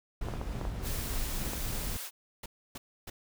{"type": "noise with tremolo", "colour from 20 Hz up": "brown", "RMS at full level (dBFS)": -34, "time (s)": [0.21, 1.97], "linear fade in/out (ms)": 5, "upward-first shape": "sine", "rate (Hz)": 3.4, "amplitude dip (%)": 25}
{"type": "clicks", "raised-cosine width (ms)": 1, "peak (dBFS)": -23, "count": 6, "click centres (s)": [0.286, 0.338, 0.414, 0.613, 0.652, 1.534]}
{"type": "high-pass noise", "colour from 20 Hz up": "white", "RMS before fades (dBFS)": -40, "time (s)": [0.82, 2.11], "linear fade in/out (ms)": 50, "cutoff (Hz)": 550, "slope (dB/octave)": 12}
{"type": "noise bursts", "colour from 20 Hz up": "pink", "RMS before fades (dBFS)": -42, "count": 3, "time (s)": [2.43, 3.1], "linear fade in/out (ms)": 5, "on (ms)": 30, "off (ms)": 290}
{"effects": []}